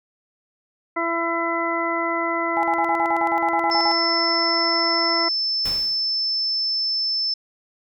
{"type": "harmonic tone", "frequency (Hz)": 335.5, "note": "E4", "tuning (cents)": 31, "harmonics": [1, 2, 3, 4, 6], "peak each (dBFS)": [-27, -27, -27, -27, -27], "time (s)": [0.96, 5.29], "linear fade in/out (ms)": 10}
{"type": "tone bursts", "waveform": "sine", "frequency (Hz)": 830.6, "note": "G#5", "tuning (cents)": 0, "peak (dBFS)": -19, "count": 13, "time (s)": [2.57, 3.915], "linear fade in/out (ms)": 0, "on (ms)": 61, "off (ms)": 46}
{"type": "tone", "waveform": "sine", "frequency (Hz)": 5280, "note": "E8", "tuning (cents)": 2, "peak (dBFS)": -20, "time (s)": [3.71, 7.34], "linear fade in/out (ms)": 5}
{"type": "noise with exponential decay", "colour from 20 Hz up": "pink", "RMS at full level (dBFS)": -30, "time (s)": [5.65, 6.16], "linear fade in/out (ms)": 5, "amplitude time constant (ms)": 110}
{"effects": []}